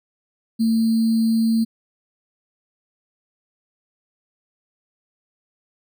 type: tone with sample-and-hold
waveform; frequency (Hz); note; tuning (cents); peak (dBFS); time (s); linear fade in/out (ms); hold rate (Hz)
sine; 225.5; A3; +43; -15; 0.59-1.65; 20; 4410
effects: none